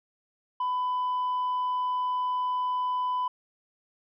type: tone with tanh clipping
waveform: sine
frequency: 1000 Hz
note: B5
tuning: 21 cents sharp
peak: -26 dBFS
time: 0.6-3.28 s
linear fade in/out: 5 ms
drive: 1 dB
effects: none

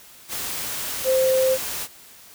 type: tone in noise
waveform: sine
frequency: 522 Hz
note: C5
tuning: 4 cents flat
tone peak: -16 dBFS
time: 1.04-1.58 s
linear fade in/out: 50 ms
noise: white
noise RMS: -29 dBFS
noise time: 0.28-1.88 s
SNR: +10 dB
effects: white hiss -47 dBFS RMS until 2.34 s

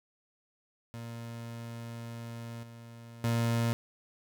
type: tone with level steps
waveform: 30% pulse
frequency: 116.54 Hz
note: A#2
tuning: in tune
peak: -37 / -44 / -24 dBFS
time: 0.94-3.73 s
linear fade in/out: 0 ms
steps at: 2.63 / 3.24 s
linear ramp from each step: 2 ms
effects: none

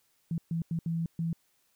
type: tone bursts at uneven times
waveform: sine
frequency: 165.7 Hz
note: E3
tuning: 9 cents sharp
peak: -28 dBFS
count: 5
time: 0.31-0.38 / 0.51-0.62 / 0.71-0.79 / 0.86-1.06 / 1.19-1.33 s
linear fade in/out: 2 ms
effects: white hiss -71 dBFS RMS until 1.75 s

